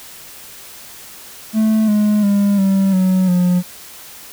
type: tone with pitch steps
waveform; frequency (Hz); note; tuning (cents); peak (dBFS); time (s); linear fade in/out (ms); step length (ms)
triangle; 218.4 / 209.9 / 201.7 / 193.79 / 186.22 / 178.94; A3 / G#3 / G3 / G3 / F#3 / F3; -13 / +19 / +50 / -20 / +11 / +42; -9; 1.53-3.63; 50; 350
effects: white hiss -37 dBFS RMS until 4.32 s